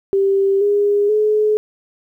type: tone with pitch steps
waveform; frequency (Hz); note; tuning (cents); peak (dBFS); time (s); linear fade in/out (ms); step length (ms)
sine; 392 / 408.6 / 426; G4 / G#4 / G#4; 0 / -28 / +44; -12; 0.13-1.57; 0; 480
effects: 9-bit